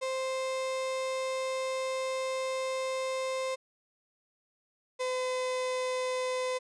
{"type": "tone pair in turn", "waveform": "35% pulse", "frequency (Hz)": [523.3, 509.3], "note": ["C5", "C5"], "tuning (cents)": [0, -47], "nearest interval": "unison", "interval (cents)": 47, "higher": "first", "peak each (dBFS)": [-29, -28], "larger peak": "second", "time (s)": [[0.01, 3.56], [4.99, 6.59]], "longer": "first", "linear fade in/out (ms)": 20, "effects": ["resampled to 22050 Hz"]}